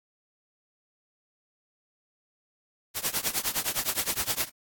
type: noise with tremolo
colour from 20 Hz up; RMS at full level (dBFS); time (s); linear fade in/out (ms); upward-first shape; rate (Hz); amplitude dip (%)
white; -25; 2.94-4.5; 50; triangle; 9.7; 100
effects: AAC 64 kbps

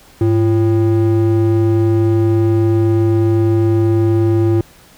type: ring-modulated tone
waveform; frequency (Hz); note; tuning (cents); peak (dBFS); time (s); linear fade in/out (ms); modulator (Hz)
triangle; 221.9; A3; +15; -5; 0.21-4.61; 2; 118
effects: pink hiss -45 dBFS RMS until 4.97 s

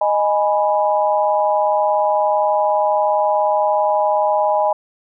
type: chord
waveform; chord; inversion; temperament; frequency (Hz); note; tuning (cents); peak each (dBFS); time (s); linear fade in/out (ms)
sine; G# minor; second; equal with one note detuned; 619 / 830.6 / 987.8; D#5 / G#5 / B5; -9 / 0 / 0; -17 / -17 / -21; 0.01-4.73; 5
effects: none

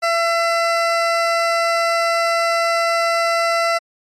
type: tone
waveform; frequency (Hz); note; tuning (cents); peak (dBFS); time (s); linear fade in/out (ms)
20% pulse; 673; E5; +36; -10; 0.02-3.79; 20
effects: low-pass 7000 Hz 12 dB/octave + MP3 64 kbps

